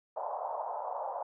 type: band-pass noise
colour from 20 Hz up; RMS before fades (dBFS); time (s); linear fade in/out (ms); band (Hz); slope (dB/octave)
white; -37; 0.16-1.23; 5; 560 to 970; 48
effects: none